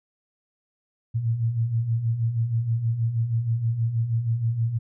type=beating tone pair; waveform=sine; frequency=110.6 / 116.9 Hz; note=A2 / A#2; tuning=+9 / +5 cents; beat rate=6.3 Hz; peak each=-29 / -22 dBFS; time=1.14-4.79 s; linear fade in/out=20 ms; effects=none